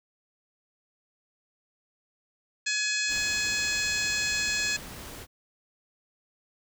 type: harmonic tone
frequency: 845 Hz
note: G#5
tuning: 30 cents sharp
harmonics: 2 / 3 / 4 / 5 / 6 / 7 / 8 / 9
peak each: -31 / -31 / -37 / -33 / -38 / -40 / -36 / -36 dBFS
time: 2.66-4.77 s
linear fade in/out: 10 ms
type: noise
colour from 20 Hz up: pink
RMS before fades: -42 dBFS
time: 3.07-5.27 s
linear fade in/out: 50 ms
effects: none